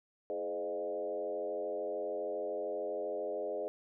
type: tone with frequency modulation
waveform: sine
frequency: 514 Hz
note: C5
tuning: 31 cents flat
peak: -34 dBFS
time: 0.3-3.68 s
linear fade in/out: 0 ms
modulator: 92.9 Hz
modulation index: 1.5
effects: none